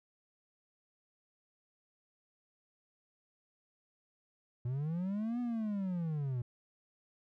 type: linear two-way sweep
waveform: triangle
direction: up then down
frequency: 117.7 to 246.9 to 117.7 Hz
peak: -31 dBFS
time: 4.65-6.42 s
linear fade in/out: 5 ms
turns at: 5.4 s
effects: none